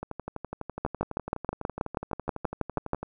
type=two click trains; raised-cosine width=1 ms; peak=-12 / -20 dBFS; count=14 / 37; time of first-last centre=0.85-2.933 / 0.03-3.03 s; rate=6.24 / 12 Hz; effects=none